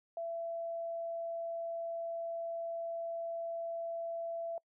sine tone, 670 Hz, E5, 28 cents sharp, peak -36 dBFS, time 0.17-4.58 s, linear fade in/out 2 ms, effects noise-tail reverb RT60 0.1 s tail -26 dB re dry

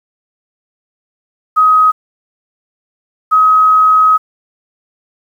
sine tone pair in turn, 1262 / 1268.9 Hz, D#6 / D#6, +24 / +34 cents, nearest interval unison, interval 10 cents, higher second, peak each -5 dBFS, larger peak neither, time 1.56-1.92 / 3.31-4.18 s, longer second, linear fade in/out 20 ms, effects 7-bit

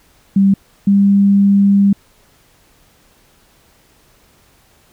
sine tone pair in turn, 196 / 199.2 Hz, G3 / G3, 0 / +28 cents, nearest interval unison, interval 28 cents, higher second, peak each -7 dBFS, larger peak neither, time 0.36-0.54 / 0.87-1.93 s, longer second, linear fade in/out 5 ms, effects pink hiss -52 dBFS RMS until 4.92 s

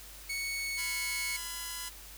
sawtooth tone with pitch glide, 2217 to 2203 Hz, C#7 to C#7, 0 to -11 cents, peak -30 dBFS, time 0.29-1.37 s, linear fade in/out 10 ms, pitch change -11 cents, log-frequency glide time 0.56-0.94 s
5% pulse chord, F diminished, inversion second, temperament just, 1005.8 / 1396.9 / 1676.3 Hz, Cb6 / F6 / Ab6, +31 / 0 / +16 cents, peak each -28 / -34 / -34 dBFS, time 0.77-1.9 s, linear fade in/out 20 ms
effects added 50 Hz sine -52 dBFS peak until 2.17 s + white hiss -50 dBFS RMS until 2.17 s

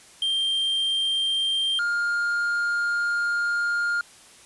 triangle tone pair in turn, 3174 / 1410.4 Hz, G7 / F6, +21 / +17 cents, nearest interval octave + major second, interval 1404 cents, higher first, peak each -20 dBFS, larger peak neither, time 0.22-1.79 / 1.79-4.01 s, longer second, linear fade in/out 2 ms, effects white hiss -50 dBFS RMS until 4.45 s + resampled to 24000 Hz

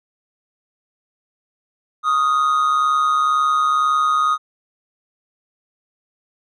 triangle tone with amplitude modulation, 1244.5 Hz, D#6, in tune, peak -10 dBFS, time 2.03-4.38 s, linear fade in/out 50 ms, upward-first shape sine, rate 142 Hz, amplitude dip 55%, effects resampled to 24000 Hz

